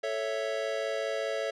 square chord, A major, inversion none, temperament equal, 440 / 554.4 / 659.3 Hz, A4 / C#5 / E5, 0 / 0 / 0 cents, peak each -36 / -34 / -35 dBFS, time 0.03-1.51 s, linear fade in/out 10 ms, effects low-pass 5000 Hz 12 dB/octave

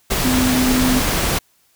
sine tone in noise, 254.3 Hz, C4, 49 cents flat, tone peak -15 dBFS, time 0.24-1 s, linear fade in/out 10 ms, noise pink, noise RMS -19 dBFS, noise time 0.1-1.39 s, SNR +1 dB, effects white hiss -59 dBFS RMS until 1.75 s

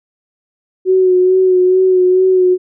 sine tone with vibrato, 370 Hz, F#4, in tune, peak -7 dBFS, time 0.85-2.58 s, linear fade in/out 50 ms, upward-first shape sine, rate 2.3 Hz, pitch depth 27 cents each way, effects none

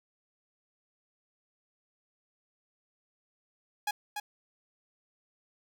sawtooth tone with echo, 830.6 Hz, G#5, in tune, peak -25 dBFS, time 3.87-3.91 s, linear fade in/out 5 ms, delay 290 ms, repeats 1, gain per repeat -5 dB, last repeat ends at 4.2 s, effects none

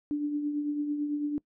sine tone with tremolo, 293.7 Hz, D4, in tune, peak -25 dBFS, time 0.11-1.38 s, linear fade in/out 0 ms, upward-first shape triangle, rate 9 Hz, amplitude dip 50%, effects noise-tail reverb RT60 0.1 s tail -23 dB re dry

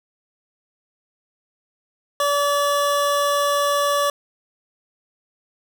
square tone pair together, 574 / 1148 Hz, D5 / D6, -40 / -40 cents, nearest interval octave, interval 1200 cents, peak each -21 dBFS, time 2.2-4.1 s, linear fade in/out 2 ms, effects none

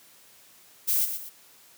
violet noise with echo, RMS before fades -24 dBFS, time 0.87-1.06 s, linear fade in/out 20 ms, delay 120 ms, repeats 2, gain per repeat -8 dB, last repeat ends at 1.3 s, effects white hiss -55 dBFS RMS until 1.77 s + high-pass 100 Hz 12 dB/octave

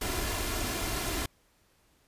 pink noise with comb filter, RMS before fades -32 dBFS, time 0.01-1.26 s, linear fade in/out 5 ms, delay 2.9 ms, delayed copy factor +0.55, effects pink hiss -67 dBFS RMS until 2.07 s + resampled to 32000 Hz

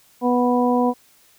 harmonic tone, 246.1 Hz, B3, 6 cents flat, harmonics 1 / 2 / 3 / 4, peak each -18 / -21 / -23 / -24 dBFS, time 0.21-0.94 s, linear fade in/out 50 ms, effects white hiss -55 dBFS RMS until 1.38 s

